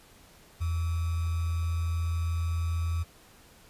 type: tone with sample-and-hold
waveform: sine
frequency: 83.4 Hz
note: E2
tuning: 21 cents sharp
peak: -26 dBFS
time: 0.6-3.04 s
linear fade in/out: 20 ms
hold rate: 1225 Hz
effects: pink hiss -56 dBFS RMS until 3.69 s + resampled to 32000 Hz